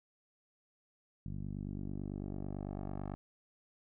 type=tone with low-pass filter sweep; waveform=10% pulse; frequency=49 Hz; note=G1; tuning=in tune; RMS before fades=-41 dBFS; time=1.26-3.15 s; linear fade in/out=0 ms; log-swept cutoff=170 to 1000 Hz; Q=1.2; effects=none